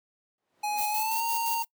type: noise with exponential growth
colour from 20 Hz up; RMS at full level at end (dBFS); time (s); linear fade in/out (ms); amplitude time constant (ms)
brown; -36; 0.38-0.8; 2; 90
type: tone with pitch glide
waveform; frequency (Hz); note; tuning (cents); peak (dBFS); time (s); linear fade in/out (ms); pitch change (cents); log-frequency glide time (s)
square; 837 to 923.4; G#5 to A#5; +13 to -17; -28; 0.63-1.63; 10; +170; 0.89-1.23
type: noise with tremolo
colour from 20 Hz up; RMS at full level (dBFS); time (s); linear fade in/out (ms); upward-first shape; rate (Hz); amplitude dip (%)
violet; -32; 0.77-1.65; 20; square; 5.8; 50
effects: noise-tail reverb RT60 0.1 s tail -23 dB re dry + high-pass 400 Hz 12 dB/octave